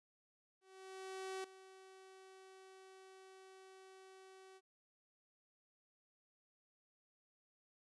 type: tone with ADSR envelope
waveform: sawtooth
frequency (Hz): 380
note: F#4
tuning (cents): +46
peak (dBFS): -38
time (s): 0.61-4.61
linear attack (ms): 830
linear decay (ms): 4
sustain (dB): -16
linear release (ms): 46
effects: resampled to 24000 Hz